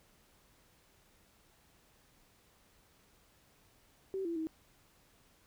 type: tone with pitch steps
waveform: sine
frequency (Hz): 384.3 / 336.6 / 319.2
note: G4 / E4 / D#4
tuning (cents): -34 / +36 / +44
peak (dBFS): -34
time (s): 4.14-4.47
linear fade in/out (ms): 0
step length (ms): 110
effects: pink hiss -67 dBFS RMS until 5.46 s